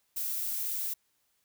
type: noise with amplitude modulation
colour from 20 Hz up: violet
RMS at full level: -32 dBFS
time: 0.16-0.94 s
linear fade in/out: 10 ms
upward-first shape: sine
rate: 276 Hz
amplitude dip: 30%
effects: white hiss -74 dBFS RMS until 1.44 s